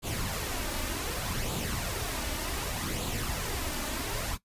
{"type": "noise with flanger", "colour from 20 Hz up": "pink", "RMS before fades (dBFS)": -33, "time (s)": [0.02, 4.38], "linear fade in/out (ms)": 50, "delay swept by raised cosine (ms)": [0.26, 3.46], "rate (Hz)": 0.66, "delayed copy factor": 0.5, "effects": ["noise-tail reverb RT60 0.1 s tail -17 dB re dry", "resampled to 32000 Hz"]}